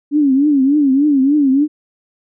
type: tone with vibrato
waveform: sine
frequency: 281 Hz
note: C#4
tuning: 24 cents sharp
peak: -9 dBFS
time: 0.11-1.68 s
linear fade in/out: 50 ms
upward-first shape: triangle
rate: 3.4 Hz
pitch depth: 150 cents each way
effects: none